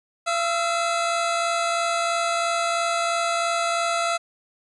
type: tone pair together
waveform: 25% pulse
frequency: 681.5 / 1300 Hz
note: F5 / E6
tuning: -43 / -24 cents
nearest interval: major seventh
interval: 1119 cents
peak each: -19 / -23 dBFS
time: 0.26-4.18 s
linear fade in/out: 20 ms
effects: resampled to 24000 Hz + 9-bit